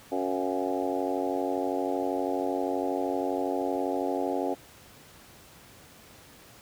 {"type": "harmonic tone with a mistuned harmonic", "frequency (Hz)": 92.6, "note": "F#2", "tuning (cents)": 2, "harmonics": [3, 4, 5, 6, 7, 8, 9], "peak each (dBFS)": [-32, -33, -34, -35, -35, -36, -37], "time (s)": [0.11, 4.55], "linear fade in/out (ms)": 20, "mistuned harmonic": 7, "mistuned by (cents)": 38, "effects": ["pink hiss -52 dBFS RMS until 6.61 s", "high-pass 60 Hz 12 dB/octave"]}